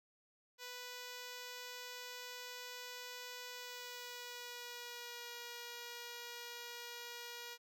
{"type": "tone with pitch glide", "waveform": "5% pulse", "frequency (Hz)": [493.9, 478.2], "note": ["B4", "A#4"], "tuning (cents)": [0, 44], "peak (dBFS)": -35, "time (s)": [0.58, 7.58], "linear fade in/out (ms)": 50, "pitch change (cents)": -56, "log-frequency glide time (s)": [3.5, 5.31], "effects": []}